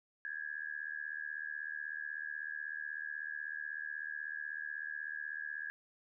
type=tone with amplitude modulation; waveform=sine; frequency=1663 Hz; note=G#6; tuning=2 cents sharp; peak=-35 dBFS; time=0.25-5.7 s; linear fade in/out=0 ms; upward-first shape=sine; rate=76.2 Hz; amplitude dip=95%; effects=none